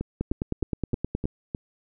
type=two click trains; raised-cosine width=3 ms; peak=-13 / -16 dBFS; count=11 / 6; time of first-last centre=0.21-1.255 / 0.01-1.548 s; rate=9.57 / 3.25 Hz; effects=none